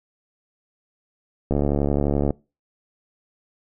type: click train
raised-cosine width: 2 ms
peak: -8 dBFS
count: 58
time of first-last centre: 1.51-2.306 s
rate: 71.6 Hz
effects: noise-tail reverb RT60 0.3 s tail -24 dB re dry